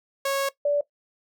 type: tone pair in turn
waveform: sawtooth / sine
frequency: 550 / 579.9 Hz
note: C#5 / D5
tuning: -14 / -22 cents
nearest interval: minor second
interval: 92 cents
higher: second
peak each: -19 dBFS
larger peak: neither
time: 0.25-0.49 / 0.65-0.81 s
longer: first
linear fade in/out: 5 ms
effects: noise-tail reverb RT60 0.1 s tail -17 dB re dry